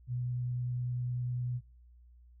sine tone with vibrato, 123.47 Hz, B2, in tune, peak -32 dBFS, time 0.07-1.61 s, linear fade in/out 50 ms, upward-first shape sine, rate 10 Hz, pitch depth 9 cents each way, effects noise-tail reverb RT60 0.3 s tail -18 dB re dry + added 60 Hz sine -55 dBFS peak until 2.4 s

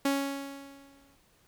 sawtooth tone with exponential decay, 277.2 Hz, C#4, in tune, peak -20 dBFS, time 0.05-1.16 s, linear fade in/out 5 ms, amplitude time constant 240 ms, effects pink hiss -65 dBFS RMS until 1.47 s

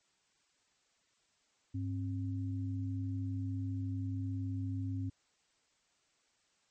sine tone pair together, 100.59 / 267 Hz, G2 / C4, +45 / +35 cents, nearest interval octave + perfect fourth, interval 1690 cents, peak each -35 / -40 dBFS, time 1.74-5.1 s, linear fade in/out 10 ms, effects white hiss -74 dBFS RMS until 6.7 s + MP3 32 kbps

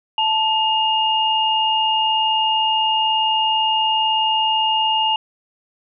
sine tone pair together, 881.1 / 2838 Hz, A5 / F7, +2 / +27 cents, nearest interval octave + minor sixth, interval 2025 cents, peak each -18 dBFS, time 0.18-5.16 s, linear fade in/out 2 ms, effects none

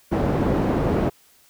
white low-pass noise, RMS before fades -21 dBFS, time 0.11-1.1 s, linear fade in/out 20 ms, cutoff 450 Hz, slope 12 dB/octave, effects white hiss -56 dBFS RMS until 1.49 s

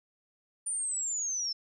sine linear sweep, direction down, 9260 to 5274 Hz, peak -30 dBFS, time 0.66-1.53 s, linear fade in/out 10 ms, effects none

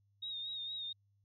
sine tone with vibrato, 3729 Hz, A#7, in tune, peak -39 dBFS, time 0.22-0.93 s, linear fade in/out 10 ms, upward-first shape sine, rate 4.3 Hz, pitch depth 47 cents each way, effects added 100 Hz sine -70 dBFS peak until 1.24 s

